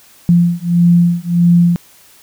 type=beating tone pair; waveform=sine; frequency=172.1 / 173.7 Hz; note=F3 / F3; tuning=-25 / -9 cents; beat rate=1.6 Hz; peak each=-11 dBFS; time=0.29-1.76 s; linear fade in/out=0 ms; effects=white hiss -45 dBFS RMS until 2.22 s